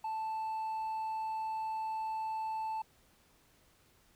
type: tone with hard clipping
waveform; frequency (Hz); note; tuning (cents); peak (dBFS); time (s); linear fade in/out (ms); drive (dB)
sine; 880; A5; 0; -35; 0.04-2.82; 5; 2
effects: pink hiss -67 dBFS RMS until 4.15 s